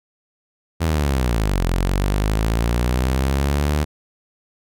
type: linear two-way sweep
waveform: sawtooth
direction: down then up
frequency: 84 to 42.67 to 75.8 Hz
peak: -13 dBFS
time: 0.8-3.85 s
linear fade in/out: 20 ms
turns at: 1.64 s
effects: none